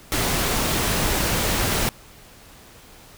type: noise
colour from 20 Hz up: pink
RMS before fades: -22 dBFS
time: 0.12-1.89 s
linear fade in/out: 0 ms
effects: pink hiss -47 dBFS RMS until 3.17 s